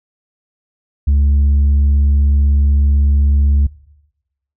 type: tone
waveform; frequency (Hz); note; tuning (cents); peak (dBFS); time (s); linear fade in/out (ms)
sine; 71; C#2; +42; -6; 1.07-3.67; 10
effects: noise-tail reverb RT60 0.9 s tail -21 dB re dry + tanh soft clip ceiling -8 dBFS